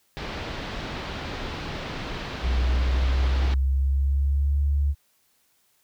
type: low-pass noise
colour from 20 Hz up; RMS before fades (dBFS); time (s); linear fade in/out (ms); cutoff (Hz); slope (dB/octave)
pink; -33; 0.17-3.54; 0; 4400; 24
type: tone with pitch glide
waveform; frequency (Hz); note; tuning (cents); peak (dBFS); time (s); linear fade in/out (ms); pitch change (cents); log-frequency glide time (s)
sine; 62.4 to 71.27; B1 to C#2; +19 to +49; -19; 2.42-4.95; 50; +230; 2.55-4.61
effects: white hiss -66 dBFS RMS until 5.83 s